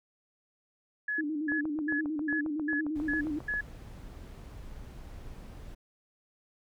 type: tone bursts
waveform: sine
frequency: 1697 Hz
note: G#6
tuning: 37 cents sharp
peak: -29 dBFS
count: 7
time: 1.08-3.61 s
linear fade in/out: 5 ms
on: 130 ms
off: 270 ms
type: tone with vibrato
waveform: sine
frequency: 303.4 Hz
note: D#4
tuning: 44 cents flat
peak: -30 dBFS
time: 1.18-3.39 s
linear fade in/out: 5 ms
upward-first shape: square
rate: 8.7 Hz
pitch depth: 62 cents each way
type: click train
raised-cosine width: 1 ms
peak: -29 dBFS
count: 16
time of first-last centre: 1.52-3.539 s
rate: 7.43 Hz
type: noise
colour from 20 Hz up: brown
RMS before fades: -45 dBFS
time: 2.95-5.75 s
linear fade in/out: 10 ms
effects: none